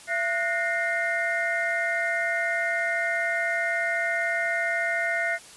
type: tone cluster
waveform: sine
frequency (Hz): 675 / 1457 / 1838 / 2104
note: E5 / F#6 / A#6 / C7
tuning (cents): +41 / -27 / -25 / +9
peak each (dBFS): -29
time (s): 0.07-5.39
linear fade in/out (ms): 50
effects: white hiss -47 dBFS RMS until 5.56 s + resampled to 24000 Hz